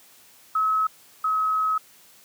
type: tone pair in turn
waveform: sine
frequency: 1286 / 1278.6 Hz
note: E6 / D#6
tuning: -43 / +47 cents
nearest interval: unison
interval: 10 cents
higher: first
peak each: -19 / -20 dBFS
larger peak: first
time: 0.55-0.87 / 1.24-1.78 s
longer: second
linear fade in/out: 5 ms
effects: white hiss -53 dBFS RMS until 2.24 s + high-pass 100 Hz 12 dB/octave